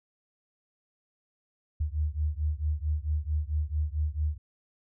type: beating tone pair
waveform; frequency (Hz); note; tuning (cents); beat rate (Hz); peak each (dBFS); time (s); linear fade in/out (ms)
sine; 74.1 / 78.6; D2 / D#2; +16 / +18; 4.5; -29 / -30; 1.8-4.38; 10
effects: none